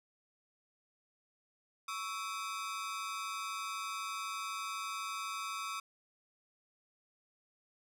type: ring-modulated tone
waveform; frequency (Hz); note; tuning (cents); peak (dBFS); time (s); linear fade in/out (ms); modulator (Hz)
sawtooth; 1216; D#6; -40; -31; 1.88-5.8; 5; 100
effects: low-pass 11000 Hz 12 dB/octave